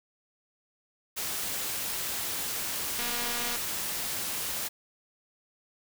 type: noise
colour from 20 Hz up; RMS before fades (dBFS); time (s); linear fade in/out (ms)
white; -33; 1.16-4.69; 20
type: click train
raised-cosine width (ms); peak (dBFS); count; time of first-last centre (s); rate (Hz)
0.2; -18; 137; 2.99-3.559; 239
effects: none